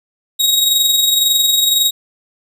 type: tone with amplitude modulation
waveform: sawtooth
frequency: 3790 Hz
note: A#7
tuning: 28 cents sharp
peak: -6 dBFS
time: 0.39-1.91 s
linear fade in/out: 20 ms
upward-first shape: sine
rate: 21.9 Hz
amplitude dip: 45%
effects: none